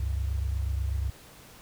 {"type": "tone pair together", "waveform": "sine", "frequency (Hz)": [68.2, 96.45], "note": ["C#2", "G2"], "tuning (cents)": [-28, -28], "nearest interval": "tritone", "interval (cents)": 600, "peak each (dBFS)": [-27, -33], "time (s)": [0, 1.1], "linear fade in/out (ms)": 5, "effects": ["pink hiss -51 dBFS RMS until 1.61 s"]}